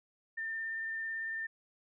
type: tone with vibrato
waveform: sine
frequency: 1800 Hz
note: A6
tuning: 39 cents sharp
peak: -35 dBFS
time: 0.37-1.47 s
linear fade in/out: 10 ms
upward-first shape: sine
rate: 18 Hz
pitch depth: 10 cents each way
effects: none